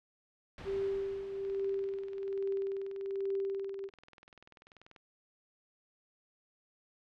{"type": "noise with exponential decay", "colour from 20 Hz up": "pink", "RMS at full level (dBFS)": -46, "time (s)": [0.58, 3.62], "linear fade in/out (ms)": 1, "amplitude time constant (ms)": 660}
{"type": "tone with tremolo", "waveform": "sine", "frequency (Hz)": 392, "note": "G4", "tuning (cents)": 0, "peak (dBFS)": -30, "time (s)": [0.64, 3.9], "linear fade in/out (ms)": 50, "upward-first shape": "triangle", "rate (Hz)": 1.2, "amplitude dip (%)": 65}
{"type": "click train", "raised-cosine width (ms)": 0.2, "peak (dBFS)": -36, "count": 73, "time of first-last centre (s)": [1.45, 4.962], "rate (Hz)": 20.5}
{"effects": ["low-pass 3000 Hz 12 dB/octave"]}